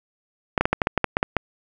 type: clicks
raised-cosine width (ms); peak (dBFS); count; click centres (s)
0.5; -3; 11; 0.578 / 0.61 / 0.655 / 0.73 / 0.818 / 0.871 / 0.977 / 1.043 / 1.169 / 1.229 / 1.367
effects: none